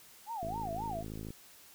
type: tone with vibrato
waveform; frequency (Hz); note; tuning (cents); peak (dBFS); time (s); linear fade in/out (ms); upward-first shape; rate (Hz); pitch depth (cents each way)
sine; 783; G5; -2; -36; 0.26-1.04; 50; sine; 3.8; 300
type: click train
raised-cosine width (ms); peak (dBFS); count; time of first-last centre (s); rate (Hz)
3; -30; 48; 0.43-1.305; 53.7
effects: white hiss -57 dBFS RMS until 1.74 s